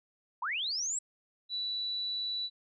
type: linear sweep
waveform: sine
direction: up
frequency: 867 to 7902 Hz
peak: -31 dBFS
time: 0.42-0.99 s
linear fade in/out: 5 ms
type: tone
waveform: sine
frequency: 3951 Hz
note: B7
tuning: in tune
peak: -32 dBFS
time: 1.49-2.5 s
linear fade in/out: 50 ms
effects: none